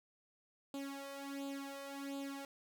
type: tone with flanger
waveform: sawtooth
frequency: 277.2 Hz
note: C#4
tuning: in tune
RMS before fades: -45 dBFS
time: 0.74-2.45 s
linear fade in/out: 2 ms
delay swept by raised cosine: 0.26 to 1.66 ms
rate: 1.4 Hz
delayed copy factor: +0.8
effects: none